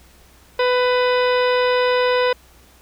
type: harmonic tone with a mistuned harmonic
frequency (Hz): 498.1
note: B4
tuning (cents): +15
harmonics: 1 / 2 / 3 / 4 / 5 / 6 / 7 / 8 / 10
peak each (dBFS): -16 / -22 / -26 / -28 / -30 / -32 / -33 / -34 / -36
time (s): 0.59-2.33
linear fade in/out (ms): 5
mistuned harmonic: 7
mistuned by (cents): +49
effects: added 62 Hz sine -51 dBFS peak until 2.81 s + pink hiss -51 dBFS RMS until 2.81 s